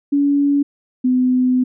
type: tone pair in turn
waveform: sine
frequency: 284.2 / 253.2 Hz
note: C#4 / B3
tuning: +43 / +43 cents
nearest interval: major second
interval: 200 cents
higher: first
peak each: -12 dBFS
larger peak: neither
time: 0.12-0.63 / 1.04-1.64 s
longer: second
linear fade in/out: 10 ms
effects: none